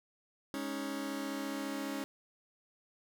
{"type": "chord", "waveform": "sawtooth", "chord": "Ab suspended fourth", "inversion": "none", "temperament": "just", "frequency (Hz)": [207.7, 276.9, 311.5], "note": ["Ab3", "Db4", "Eb4"], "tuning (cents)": [0, -2, 2], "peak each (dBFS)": [-40, -34, -38], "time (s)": [0.54, 2.04], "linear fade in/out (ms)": 0, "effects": []}